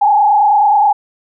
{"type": "tone with frequency modulation", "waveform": "sine", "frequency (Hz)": 830.6, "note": "G#5", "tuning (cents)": 0, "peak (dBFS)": -7, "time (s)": [0.01, 0.93], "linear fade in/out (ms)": 10, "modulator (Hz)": 29.4, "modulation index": 1.2, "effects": []}